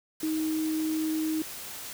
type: tone in noise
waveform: sine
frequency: 314.3 Hz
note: D#4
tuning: 18 cents sharp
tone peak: -26 dBFS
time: 0.23-1.42 s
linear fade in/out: 2 ms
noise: white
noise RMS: -40 dBFS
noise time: 0.2-1.93 s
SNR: +11 dB
effects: none